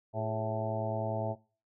harmonic tone with a mistuned harmonic, 110 Hz, A2, in tune, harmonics 1 / 2 / 3 / 4 / 5 / 6 / 7 / 8, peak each -35 / -42 / -45 / -43 / -40 / -34 / -42 / -42 dBFS, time 0.13-1.36 s, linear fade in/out 50 ms, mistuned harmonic 4, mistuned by -92 cents, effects noise-tail reverb RT60 0.4 s tail -23 dB re dry

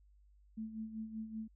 sine tone with tremolo, 220 Hz, A3, in tune, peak -38 dBFS, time 0.57-1.48 s, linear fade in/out 10 ms, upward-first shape sine, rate 5.2 Hz, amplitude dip 65%, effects added 50 Hz sine -62 dBFS peak until 1.55 s

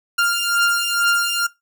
sawtooth beating tone pair, 1396.9 / 1399.1 Hz, F6 / F6, 0 / +3 cents, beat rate 2.2 Hz, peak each -15 / -17 dBFS, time 0.18-1.47 s, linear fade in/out 10 ms, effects noise-tail reverb RT60 0.2 s tail -20 dB re dry

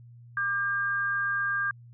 sine tone pair together, 1190 / 1606.1 Hz, D6 / G6, +22 / +42 cents, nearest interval perfect fourth, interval 520 cents, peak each -32 / -26 dBFS, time 0.37-1.71 s, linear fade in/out 2 ms, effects added 119 Hz sine -47 dBFS peak until 1.93 s

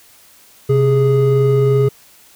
triangle tone pair together, 130.81 / 415.3 Hz, C3 / G#4, 0 / 0 cents, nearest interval octave + minor sixth, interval 2000 cents, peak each -11 / -11 dBFS, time 0.69-1.89 s, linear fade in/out 10 ms, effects white hiss -47 dBFS RMS until 2.35 s

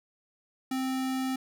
square tone, 261.6 Hz, C4, in tune, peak -29 dBFS, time 0.71-1.36 s, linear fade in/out 5 ms, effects none

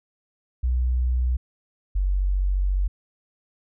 sine tone pair in turn, 62 / 47.16 Hz, B1 / F#1, +7 / +34 cents, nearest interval perfect fourth, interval 473 cents, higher first, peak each -19 dBFS, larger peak neither, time 0.63-1.37 / 1.95-2.88 s, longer second, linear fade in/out 10 ms, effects none

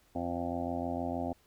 harmonic tone, 86.5 Hz, F2, 16 cents flat, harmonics 1 / 2 / 3 / 4 / 6 / 7 / 8 / 9 / 10, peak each -42 / -45 / -36 / -43 / -43 / -41 / -39 / -42 / -52 dBFS, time 0.15-1.33 s, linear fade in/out 5 ms, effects pink hiss -67 dBFS RMS until 1.46 s

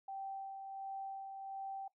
sine tone with tremolo, 779 Hz, G5, 11 cents flat, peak -40 dBFS, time 0.08-1.88 s, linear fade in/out 5 ms, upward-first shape sine, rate 1.4 Hz, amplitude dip 40%, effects noise-tail reverb RT60 0.1 s tail -18 dB re dry

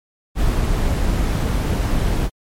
brown noise, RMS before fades -18 dBFS, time 0.35-2.3 s, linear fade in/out 50 ms, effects MP3 64 kbps

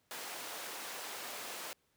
pink high-pass noise, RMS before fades -44 dBFS, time 0.11-1.73 s, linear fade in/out 0 ms, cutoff 500 Hz, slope 12 dB/octave, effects pink hiss -75 dBFS RMS until 1.96 s + high-pass 80 Hz 12 dB/octave

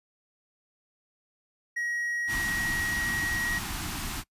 triangle tone, 1900 Hz, A#6, 33 cents sharp, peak -27 dBFS, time 1.76-3.59 s, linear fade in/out 10 ms
pink band-stop noise, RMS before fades -34 dBFS, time 2.27-4.24 s, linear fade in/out 50 ms, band 360 to 720 Hz, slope 48 dB/octave
effects noise-tail reverb RT60 0.1 s tail -22 dB re dry + resampled to 32000 Hz

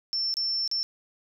sine tone with dropouts, 5380 Hz, E8, 34 cents sharp, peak -25 dBFS, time 0.13-0.83 s, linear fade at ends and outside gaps 0 ms, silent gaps 0.34-0.369 / 0.677-0.714 s, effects none

